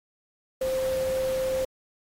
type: tone in noise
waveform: sine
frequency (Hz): 523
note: C5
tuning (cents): -1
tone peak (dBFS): -24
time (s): 0.61-1.65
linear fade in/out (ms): 5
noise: pink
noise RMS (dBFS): -39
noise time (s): 0.61-1.65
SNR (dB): +12
effects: AAC 48 kbps